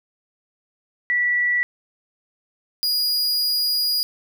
sine / 45% pulse tone pair in turn, 1953 / 4884 Hz, B6 / D#8, -20 / -33 cents, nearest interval octave + major third, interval 1587 cents, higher second, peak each -17 / -18 dBFS, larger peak first, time 1.1-1.63 / 2.83-4.03 s, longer second, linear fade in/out 0 ms, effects none

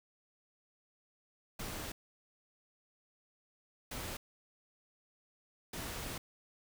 pink noise bursts at uneven times, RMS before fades -42 dBFS, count 3, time 1.59-1.92 / 3.91-4.17 / 5.73-6.18 s, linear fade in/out 5 ms, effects none

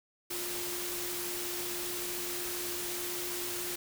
sine tone in noise, 353 Hz, F4, 19 cents sharp, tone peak -41 dBFS, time 0.3-3.76 s, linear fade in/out 10 ms, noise white, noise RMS -37 dBFS, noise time 0.3-3.76 s, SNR -7 dB, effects none

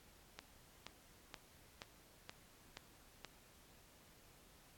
click train, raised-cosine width 0.2 ms, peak -29 dBFS, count 7, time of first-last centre 0.39-3.247 s, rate 2.1 Hz, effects pink hiss -65 dBFS RMS until 4.77 s + AAC 64 kbps

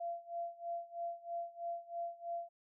sine tone with tremolo, 685 Hz, F5, 34 cents flat, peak -36 dBFS, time 0-2.49 s, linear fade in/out 10 ms, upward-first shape sine, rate 3.1 Hz, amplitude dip 90%, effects none

